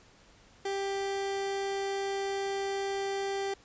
30% pulse tone, 393.6 Hz, G4, 7 cents sharp, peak -28 dBFS, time 0.65-3.54 s, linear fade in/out 5 ms, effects pink hiss -59 dBFS RMS until 3.64 s + resampled to 16000 Hz

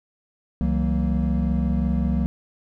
triangle tone cluster, 67.8 / 163 / 188.5 / 231.5 Hz, C#2 / E3 / F#3 / A#3, -38 / -19 / +32 / -12 cents, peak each -21 / -25 / -23 / -24 dBFS, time 0.61-2.26 s, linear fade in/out 0 ms, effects none

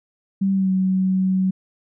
sine tone with pitch glide, 194.3 to 188.01 Hz, G3 to F#3, -15 to +28 cents, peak -16 dBFS, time 0.41-1.51 s, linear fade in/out 10 ms, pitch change -57 cents, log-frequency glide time 0.53-0.71 s, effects none

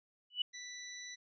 sine tone with exponential growth, 2960 Hz, F#7, in tune, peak -27 dBFS, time 0.3-0.42 s, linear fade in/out 5 ms, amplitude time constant 24 ms
10% pulse tone, 1975.5 Hz, B6, in tune, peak -34 dBFS, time 0.53-1.16 s, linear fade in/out 20 ms
effects resampled to 16000 Hz

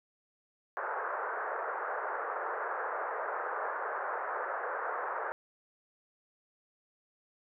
white band-pass noise, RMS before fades -36 dBFS, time 0.77-5.32 s, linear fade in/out 0 ms, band 420 to 1600 Hz, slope 48 dB/octave, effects none

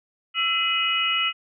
sine tone cluster, 1330 / 2038 / 2523 / 2924 Hz, E6 / C7 / D#7 / F#7, +15 / -46 / +23 / -21 cents, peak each -27 / -30 / -26 / -23 dBFS, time 0.34-1.33 s, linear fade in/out 50 ms, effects none

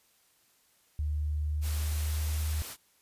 sine tone with pitch glide, 74.9 to 77.14 Hz, D2 to D#2, +35 to -14 cents, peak -28 dBFS, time 0.99-2.62 s, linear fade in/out 0 ms, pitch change +51 cents, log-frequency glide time 1.4-2.49 s
white noise, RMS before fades -41 dBFS, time 1.61-2.77 s, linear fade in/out 50 ms
effects white hiss -67 dBFS RMS until 3.01 s + resampled to 32000 Hz

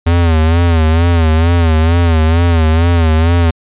square tone with vibrato, 82.5 Hz, E2, 2 cents sharp, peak -8 dBFS, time 0.06-3.51 s, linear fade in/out 10 ms, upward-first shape sine, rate 2.2 Hz, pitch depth 83 cents each way, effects resampled to 8000 Hz

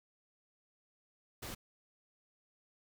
pink noise, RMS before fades -44 dBFS, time 1.42-1.55 s, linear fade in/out 10 ms, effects none

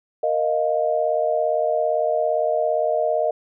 sine chord, Bb suspended fourth, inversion none, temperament just, 466.2 / 621.6 / 699.2 Hz, Bb4 / Eb5 / F5, 0 / -2 / +2 cents, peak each -25 / -20 / -24 dBFS, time 0.23-3.31 s, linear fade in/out 5 ms, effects none

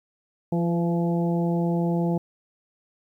harmonic tone with a mistuned harmonic, 170.9 Hz, F3, 37 cents flat, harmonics 1 / 2 / 3 / 4 / 5, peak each -22 / -28 / -32 / -34 / -36 dBFS, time 0.52-2.18 s, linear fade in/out 5 ms, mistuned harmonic 3, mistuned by -21 cents, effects 10-bit

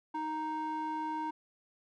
square tone with band-pass filter, 311.1 Hz, D#4, in tune, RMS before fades -36 dBFS, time 0.14-1.31 s, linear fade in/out 10 ms, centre 770 Hz, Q 8.8, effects none

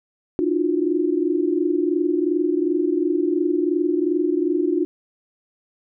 sine tone cluster, 299.8 / 339.2 / 362 Hz, D4 / E4 / F#4, +36 / +50 / -38 cents, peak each -22 dBFS, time 0.39-4.85 s, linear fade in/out 0 ms, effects none

